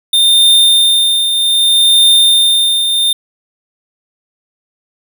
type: tone with tremolo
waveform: square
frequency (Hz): 3623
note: A7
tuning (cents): +50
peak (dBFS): -5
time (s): 0.13-3.13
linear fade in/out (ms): 5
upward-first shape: triangle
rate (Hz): 0.64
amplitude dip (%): 55
effects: none